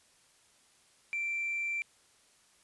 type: tone with hard clipping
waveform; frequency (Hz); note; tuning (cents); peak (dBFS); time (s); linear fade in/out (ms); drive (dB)
triangle; 2349; D7; 0; -31; 1.13-1.82; 0; 2
effects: white hiss -65 dBFS RMS until 2.63 s + resampled to 24000 Hz